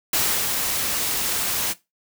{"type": "noise with ADSR envelope", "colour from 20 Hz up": "white", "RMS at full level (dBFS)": -20, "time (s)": [0.13, 1.74], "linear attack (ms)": 4, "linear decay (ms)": 320, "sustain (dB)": -4, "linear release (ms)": 27, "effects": ["noise-tail reverb RT60 0.2 s tail -17 dB re dry"]}